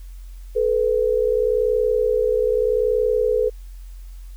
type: tone pair together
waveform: sine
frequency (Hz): 433.1 / 493.9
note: A4 / B4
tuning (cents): -27 / 0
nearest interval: major second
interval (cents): 227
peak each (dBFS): -19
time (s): 0.55-3.5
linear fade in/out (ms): 20
effects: added 44 Hz sine -34 dBFS peak until 4.36 s + white hiss -56 dBFS RMS until 4.36 s